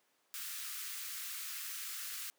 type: high-pass noise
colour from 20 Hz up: white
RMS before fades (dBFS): -43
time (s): 0.34-2.3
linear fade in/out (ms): 0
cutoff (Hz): 1200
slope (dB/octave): 48
effects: pink hiss -74 dBFS RMS until 2.38 s + high-pass 400 Hz 12 dB/octave